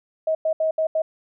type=tone bursts at uneven times; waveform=sine; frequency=635 Hz; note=D#5; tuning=35 cents sharp; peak=-18 dBFS; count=5; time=0.27-0.35 / 0.45-0.53 / 0.6-0.71 / 0.78-0.87 / 0.95-1.02 s; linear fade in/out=5 ms; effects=none